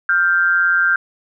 sine tone pair together, 1396.9 / 1574.8 Hz, F6 / G6, 0 / +8 cents, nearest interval major second, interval 208 cents, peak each -15 dBFS, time 0.09-0.96 s, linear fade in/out 2 ms, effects none

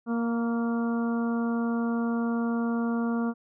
harmonic tone with a mistuned harmonic, 233.1 Hz, A#3, in tune, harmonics 1 / 2 / 3 / 4 / 5 / 6, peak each -25 / -35 / -39 / -42 / -40 / -41 dBFS, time 0.06-3.34 s, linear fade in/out 50 ms, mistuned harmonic 5, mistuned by -17 cents, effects none

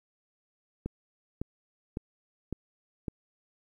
click train, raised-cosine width 3 ms, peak -20 dBFS, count 5, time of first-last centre 0.86-3.082 s, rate 1.8 Hz, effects 10-bit

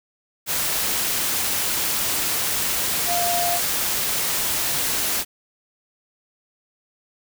sine tone in noise, 698.5 Hz, F5, in tune, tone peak -22 dBFS, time 3.06-3.6 s, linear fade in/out 50 ms, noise white, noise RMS -23 dBFS, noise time 0.46-5.25 s, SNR -2 dB, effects none

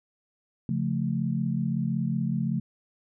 sine chord, Db augmented, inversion none, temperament equal, 138.59 / 174.61 / 220 Hz, Db3 / F3 / A3, 0 / 0 / 0 cents, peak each -29 dBFS, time 0.69-2.6 s, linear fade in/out 2 ms, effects none

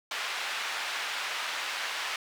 white band-pass noise, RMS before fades -34 dBFS, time 0.11-2.16 s, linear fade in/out 2 ms, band 900 to 2900 Hz, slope 12 dB/octave, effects none

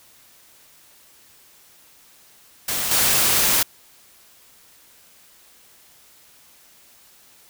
white noise with level steps, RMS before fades -24 / -18 dBFS, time 2.68-3.63 s, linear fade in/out 5 ms, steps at 2.91 s, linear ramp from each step 2 ms, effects white hiss -52 dBFS RMS until 7.49 s

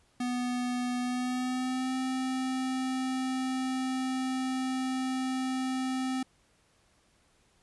square tone with pitch glide, 246.9 to 259.8 Hz, B3 to C4, 0 to -12 cents, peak -30 dBFS, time 0.2-6.23 s, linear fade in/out 5 ms, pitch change +88 cents, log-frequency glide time 1-1.95 s, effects pink hiss -67 dBFS RMS until 7.62 s + resampled to 24000 Hz

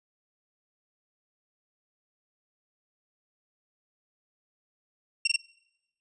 25% pulse tone bursts, 2738 Hz, F7, 35 cents flat, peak -17 dBFS, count 3, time 5.25-5.362 s, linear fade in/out 5 ms, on 24 ms, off 20 ms, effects noise-tail reverb RT60 0.9 s tail -24 dB re dry + resampled to 22050 Hz

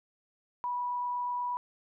sine tone with frequency modulation, 979 Hz, B5, 15 cents flat, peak -30 dBFS, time 0.64-1.57 s, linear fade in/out 0 ms, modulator 28.3 Hz, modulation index 0.29, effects none

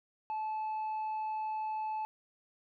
sine tone with tanh clipping, 867 Hz, A5, 26 cents flat, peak -34 dBFS, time 0.3-2.05 s, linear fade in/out 0 ms, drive 2 dB, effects none

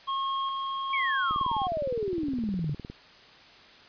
square tone with tremolo, 1083 Hz, C#6, 41 cents flat, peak -28 dBFS, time 0.07-1.68 s, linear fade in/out 20 ms, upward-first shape square, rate 1.2 Hz, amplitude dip 25%
sine exponential sweep, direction down, 2315 to 138.9 Hz, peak -27 dBFS, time 0.93-2.74 s, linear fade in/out 5 ms
click train, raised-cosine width 3 ms, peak -26 dBFS, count 32, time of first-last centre 1.31-2.9 s, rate 19.5 Hz
effects white hiss -52 dBFS RMS until 3.88 s + resampled to 11025 Hz

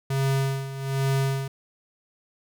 square tone with tremolo, 135.7 Hz, C#3, 36 cents flat, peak -21 dBFS, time 0.1-1.48 s, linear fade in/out 5 ms, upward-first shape sine, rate 1.2 Hz, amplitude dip 75%, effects none

